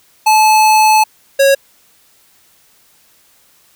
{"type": "tone pair in turn", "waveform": "square", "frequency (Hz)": [865, 549.5], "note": ["A5", "C#5"], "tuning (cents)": [-30, -15], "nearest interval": "minor sixth", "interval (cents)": 785, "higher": "first", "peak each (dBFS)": -7, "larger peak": "neither", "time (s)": [[0.26, 1.04], [1.39, 1.55]], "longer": "first", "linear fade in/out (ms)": 10, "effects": ["white hiss -51 dBFS RMS until 3.75 s"]}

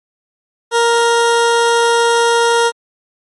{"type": "tone", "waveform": "20% pulse", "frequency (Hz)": 467.6, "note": "A#4", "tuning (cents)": 5, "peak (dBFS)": -5, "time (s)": [0.71, 2.72], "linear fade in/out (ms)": 50, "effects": ["MP3 48 kbps"]}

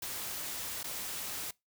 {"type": "noise with dropouts", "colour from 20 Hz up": "white", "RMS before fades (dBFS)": -39, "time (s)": [0.02, 1.51], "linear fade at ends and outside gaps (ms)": 5, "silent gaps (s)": [0.831, 0.841], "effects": ["noise-tail reverb RT60 0.2 s tail -23 dB re dry"]}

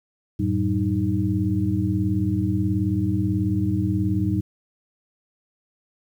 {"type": "tone cluster", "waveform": "sine", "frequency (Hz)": [92.1, 110.6, 190.1, 309.1], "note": ["F#2", "A2", "F#3", "D#4"], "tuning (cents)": [-7, 9, 47, -11], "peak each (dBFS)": -25, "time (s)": [0.39, 4.41], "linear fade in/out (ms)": 10, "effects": ["9-bit"]}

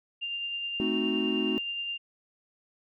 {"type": "tone with tremolo", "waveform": "sine", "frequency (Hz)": 2794, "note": "F7", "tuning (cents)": 0, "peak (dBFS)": -30, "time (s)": [0.21, 1.98], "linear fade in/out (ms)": 20, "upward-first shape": "sine", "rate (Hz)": 9.6, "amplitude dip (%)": 25}
{"type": "chord", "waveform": "triangle", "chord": "A diminished seventh", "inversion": "none", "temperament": "equal", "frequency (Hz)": [220, 261.6, 311.1, 370], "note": ["A3", "C4", "Eb4", "Gb4"], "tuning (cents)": [0, 0, 0, 0], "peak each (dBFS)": -30, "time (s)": [0.8, 1.58], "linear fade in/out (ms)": 0}
{"effects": []}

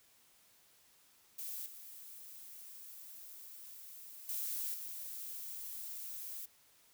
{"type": "noise with level steps", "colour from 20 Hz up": "violet", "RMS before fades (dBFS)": [-43, -52, -39, -45], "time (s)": [1.38, 6.46], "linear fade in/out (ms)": 10, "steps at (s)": [1.66, 4.29, 4.74], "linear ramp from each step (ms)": 2, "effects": ["white hiss -67 dBFS RMS until 6.93 s"]}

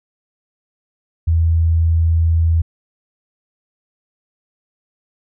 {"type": "tone", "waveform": "sine", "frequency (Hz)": 82.3, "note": "E2", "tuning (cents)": -2, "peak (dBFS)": -11, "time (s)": [1.27, 2.62], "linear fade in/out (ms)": 10, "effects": []}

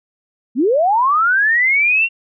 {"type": "linear sweep", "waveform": "sine", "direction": "up", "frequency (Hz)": [213.8, 2773], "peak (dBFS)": -11, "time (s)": [0.55, 2.09], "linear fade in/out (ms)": 50, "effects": []}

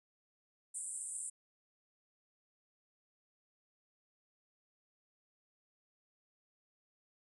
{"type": "band-pass noise", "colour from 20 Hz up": "white", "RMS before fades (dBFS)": -43, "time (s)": [0.74, 1.3], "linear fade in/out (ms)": 10, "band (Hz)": [7800, 9500], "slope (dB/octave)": 96, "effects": []}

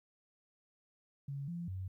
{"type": "tone with pitch steps", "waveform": "sine", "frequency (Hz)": [139.7, 171.8, 93.8], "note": ["C#3", "F3", "F#2"], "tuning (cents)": [14, -28, 24], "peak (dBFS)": -38, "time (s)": [1.28, 1.88], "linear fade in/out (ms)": 5, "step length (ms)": 200, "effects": ["13-bit"]}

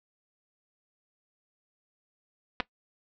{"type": "clicks", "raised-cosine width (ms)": 0.3, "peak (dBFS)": -12, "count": 2, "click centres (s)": [2.601, 2.605], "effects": ["noise-tail reverb RT60 0.1 s tail -19 dB re dry", "low-pass 5000 Hz 12 dB/octave"]}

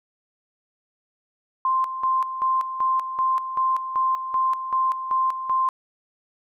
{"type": "tone with tremolo", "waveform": "sine", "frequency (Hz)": 1046.5, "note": "C6", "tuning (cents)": 0, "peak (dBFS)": -18, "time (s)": [1.65, 5.69], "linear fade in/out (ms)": 2, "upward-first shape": "square", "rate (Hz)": 2.6, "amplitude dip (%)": 65, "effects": []}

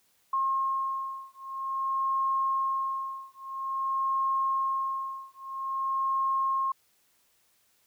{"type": "beating tone pair", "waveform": "sine", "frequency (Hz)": [1073, 1073.5], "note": ["C6", "C6"], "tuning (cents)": [43, 44], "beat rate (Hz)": 0.5, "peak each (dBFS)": [-30, -30], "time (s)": [0.33, 6.72], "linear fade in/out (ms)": 5, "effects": ["white hiss -68 dBFS RMS until 7.86 s"]}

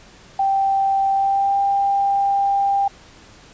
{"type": "tone with pitch glide", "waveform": "sine", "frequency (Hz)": [782, 794.8], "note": ["G5", "G5"], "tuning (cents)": [-4, 24], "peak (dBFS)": -15, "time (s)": [0.39, 2.88], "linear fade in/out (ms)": 5, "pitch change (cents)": 28, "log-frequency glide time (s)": [1.11, 1.58], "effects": ["pink hiss -46 dBFS RMS until 3.53 s", "resampled to 16000 Hz"]}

